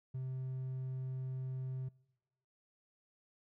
triangle tone, 130.2 Hz, C3, 8 cents flat, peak -35 dBFS, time 0.14-1.89 s, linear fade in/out 10 ms, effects noise-tail reverb RT60 1.0 s tail -26 dB re dry + tanh soft clip ceiling -31 dBFS

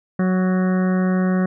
harmonic tone with a mistuned harmonic, 185 Hz, F#3, in tune, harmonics 1 / 2 / 3 / 4 / 6 / 7 / 8 / 9 / 10, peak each -16 / -27 / -29 / -34 / -34 / -39 / -35 / -40 / -36 dBFS, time 0.19-1.46 s, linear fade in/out 5 ms, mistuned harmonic 6, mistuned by +18 cents, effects none

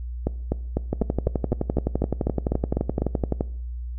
two click trains, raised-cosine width 2 ms, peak -9 / -9 dBFS, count 12 / 30, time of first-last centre 0.27-3.02 / 0.93-3.409 s, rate 4 / 11.7 Hz, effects noise-tail reverb RT60 0.6 s tail -21 dB re dry + added 60 Hz sine -29 dBFS peak until 3.98 s

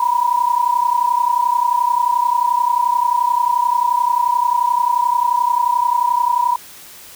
sine tone pair together, 955 / 986.4 Hz, A#5 / B5, +42 / -2 cents, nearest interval minor second, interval 56 cents, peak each -16 dBFS, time 0-6.56 s, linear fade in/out 5 ms, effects white hiss -39 dBFS RMS until 7.15 s

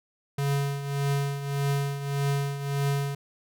square tone with tremolo, 140.6 Hz, C#3, 25 cents sharp, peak -23 dBFS, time 0.38-3.15 s, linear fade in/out 5 ms, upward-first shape triangle, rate 1.7 Hz, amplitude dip 70%, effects none

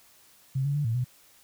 sine tone with pitch steps, 133.5 / 142.1 / 146.9 / 113.5 / 124.9 Hz, C3 / C#3 / D3 / A#2 / B2, +35 / +43 / +1 / -46 / +20 cents, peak -24 dBFS, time 0.55-1.045 s, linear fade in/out 10 ms, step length 99 ms, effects white hiss -58 dBFS RMS until 1.43 s

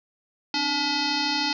sine tone with frequency modulation, 2559 Hz, D#7, 48 cents sharp, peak -22 dBFS, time 0.54-1.53 s, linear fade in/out 2 ms, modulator 565 Hz, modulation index 4.5, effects none

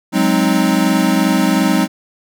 square chord, Ab dominant seventh, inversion third, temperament equal, 185 / 207.7 / 261.6 / 311.1 Hz, Gb3 / Ab3 / C4 / Eb4, 0 / 0 / 0 / 0 cents, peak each -18 dBFS, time 0.12-1.88 s, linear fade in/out 50 ms, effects none

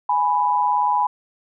sine tone pair together, 832 / 989.4 Hz, G#5 / B5, +3 / +3 cents, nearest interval minor third, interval 300 cents, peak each -20 / -18 dBFS, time 0.09-1.07 s, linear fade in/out 5 ms, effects none

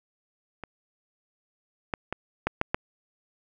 clicks, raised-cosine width 0.5 ms, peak -22 / -12 / -15 / -9 / -8 / -8 dBFS, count 6, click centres 0.637 / 1.938 / 2.126 / 2.47 / 2.614 / 2.745 s, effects none

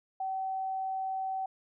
sine tone, 764 Hz, G5, 45 cents flat, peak -31 dBFS, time 0.2-1.46 s, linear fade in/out 5 ms, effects none

